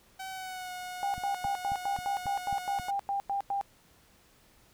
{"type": "tone with pitch glide", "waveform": "sawtooth", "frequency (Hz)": [762, 728], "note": ["G5", "F#5"], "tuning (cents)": [-49, -28], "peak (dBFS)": -34, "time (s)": [0.19, 2.91], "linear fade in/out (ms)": 10, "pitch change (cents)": -79, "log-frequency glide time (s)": [0.29, 0.72]}
{"type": "tone bursts", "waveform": "sine", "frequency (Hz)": 797, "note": "G5", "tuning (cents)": 28, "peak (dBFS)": -28, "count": 13, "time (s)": [1.03, 3.612], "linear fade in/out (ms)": 0, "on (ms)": 110, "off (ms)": 96}
{"type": "click train", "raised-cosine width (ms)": 5, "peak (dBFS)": -30, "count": 7, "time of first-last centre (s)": [1.18, 2.797], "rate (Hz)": 3.71}
{"effects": ["pink hiss -62 dBFS RMS until 4.73 s"]}